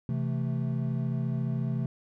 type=chord; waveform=triangle; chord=A minor; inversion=first; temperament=equal; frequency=130.81 / 164.81 / 220 Hz; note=C3 / E3 / A3; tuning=0 / 0 / 0 cents; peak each=-27 / -32 / -32 dBFS; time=0.09-1.86 s; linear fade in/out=2 ms; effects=none